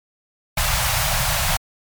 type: band-stop noise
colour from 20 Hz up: pink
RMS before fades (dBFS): -20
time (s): 0.57-1.57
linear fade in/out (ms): 5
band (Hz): 160 to 600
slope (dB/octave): 48
effects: MP3 96 kbps